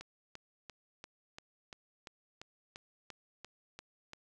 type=click train; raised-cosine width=0.2 ms; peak=-29 dBFS; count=13; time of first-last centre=0.01-4.134 s; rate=2.91 Hz; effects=none